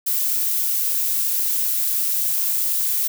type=noise; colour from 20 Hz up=violet; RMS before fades=-21 dBFS; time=0.06-3.08 s; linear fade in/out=10 ms; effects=none